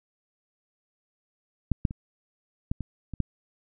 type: clicks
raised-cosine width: 5 ms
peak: -10 / -9 / -23 / -14 / -20 / -23 / -12 dBFS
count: 7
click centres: 1.717 / 1.852 / 1.909 / 2.715 / 2.807 / 3.137 / 3.203 s
effects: none